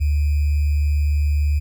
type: tone with sample-and-hold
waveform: sine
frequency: 73.5 Hz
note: D2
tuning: 2 cents sharp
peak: -15 dBFS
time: 0-1.6 s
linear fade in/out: 20 ms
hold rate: 2450 Hz
effects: none